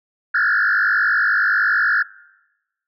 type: tone with frequency modulation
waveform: sine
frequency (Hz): 1569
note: G6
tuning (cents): +1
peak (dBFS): -13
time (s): 0.34-2.03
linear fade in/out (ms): 10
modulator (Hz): 50.7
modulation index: 3.9
effects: noise-tail reverb RT60 1.0 s tail -22 dB re dry + tanh soft clip ceiling -10 dBFS